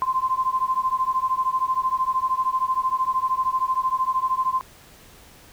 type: beating tone pair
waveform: sine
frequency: 1034 / 1047 Hz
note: C6 / C6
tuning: -21 / +1 cents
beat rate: 13 Hz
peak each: -23 dBFS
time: 0.02-4.61 s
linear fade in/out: 0 ms
effects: pink hiss -49 dBFS RMS until 5.52 s